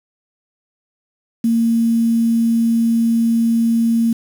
sine tone with quantisation, 230 Hz, A#3, 23 cents flat, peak -12 dBFS, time 1.44-4.13 s, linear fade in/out 5 ms, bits 6, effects none

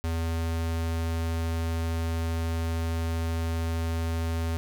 square tone, 82.41 Hz, E2, in tune, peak -27 dBFS, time 0.04-4.57 s, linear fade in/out 0 ms, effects none

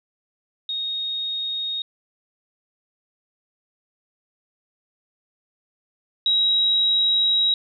sine tone pair in turn, 3729 / 3838 Hz, A#7 / A#7, 0 / +50 cents, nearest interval unison, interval 50 cents, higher second, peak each -24 / -16 dBFS, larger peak second, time 0.69-1.82 / 6.26-7.54 s, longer second, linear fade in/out 2 ms, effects none

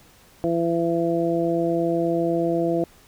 harmonic tone, 168.2 Hz, E3, 35 cents sharp, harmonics 1 / 2 / 3 / 4, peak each -28 / -22 / -26 / -26 dBFS, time 0.44-2.84 s, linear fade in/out 0 ms, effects pink hiss -53 dBFS RMS until 3.07 s

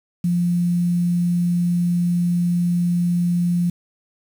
sine tone with quantisation, 174.61 Hz, F3, in tune, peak -16 dBFS, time 0.24-3.7 s, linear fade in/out 5 ms, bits 7, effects none

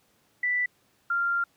sine tone pair in turn, 1976 / 1390.1 Hz, B6 / F6, 0 / -8 cents, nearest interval tritone, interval 608 cents, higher first, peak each -23 dBFS, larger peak neither, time 0.43-0.66 / 1.1-1.44 s, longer second, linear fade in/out 5 ms, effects pink hiss -66 dBFS RMS until 1.56 s + high-pass 100 Hz 12 dB/octave

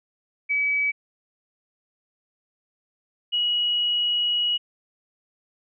sine tone pair in turn, 2284 / 2910 Hz, D7 / F#7, -49 / -29 cents, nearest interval major third, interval 420 cents, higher second, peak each -20 dBFS, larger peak neither, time 0.49-0.92 / 3.32-4.58 s, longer second, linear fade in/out 20 ms, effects none

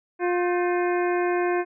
harmonic tone with a mistuned harmonic, 354 Hz, F4, 23 cents sharp, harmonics 1 / 2 / 3 / 4 / 5 / 6 / 7, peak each -22 / -28 / -32 / -34 / -36 / -38 / -39 dBFS, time 0.19-1.65 s, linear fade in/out 50 ms, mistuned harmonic 4, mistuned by +150 cents, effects none

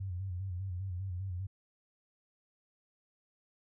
sine tone with vibrato, 92.7 Hz, F#2, 4 cents sharp, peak -35 dBFS, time 0-1.47 s, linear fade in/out 10 ms, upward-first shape square, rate 5 Hz, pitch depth 71 cents each way, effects none

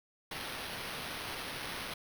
blue noise with sample-and-hold, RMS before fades -41 dBFS, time 0.31-1.94 s, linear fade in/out 5 ms, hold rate 7350 Hz, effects none

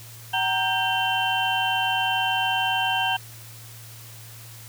sine tone cluster, 758 / 931 / 1575 / 2736 / 3095 Hz, F#5 / A#5 / G6 / F7 / G7, +42 / -2 / +8 / -36 / -23 cents, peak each -26 / -28 / -28 / -28 / -27 dBFS, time 0.33-3.17 s, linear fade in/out 10 ms, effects added 114 Hz sine -43 dBFS peak until 4.68 s + white hiss -45 dBFS RMS until 4.68 s

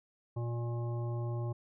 harmonic tone with a mistuned harmonic, 118.4 Hz, A#2, 27 cents sharp, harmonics 1 / 3 / 5 / 7 / 9, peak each -33 / -43 / -47 / -50 / -52 dBFS, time 0.36-1.53 s, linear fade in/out 10 ms, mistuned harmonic 9, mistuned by +15 cents, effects none

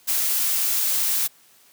blue noise, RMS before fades -22 dBFS, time 0.07-1.28 s, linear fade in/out 20 ms, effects white hiss -55 dBFS RMS until 1.72 s + high-pass 100 Hz 12 dB/octave

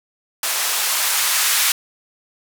violet noise with band-pass filter sweep, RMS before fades -19 dBFS, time 0.43-1.72 s, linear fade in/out 2 ms, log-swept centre 710 to 1300 Hz, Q 0.94, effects none

